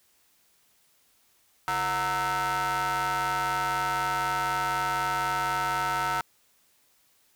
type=ring-modulated tone; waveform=30% pulse; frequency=196 Hz; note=G3; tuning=in tune; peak=-20 dBFS; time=1.68-6.21 s; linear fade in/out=0 ms; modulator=1120 Hz; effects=white hiss -65 dBFS RMS until 7.35 s